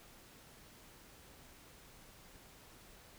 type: silence
effects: pink hiss -59 dBFS RMS until 3.18 s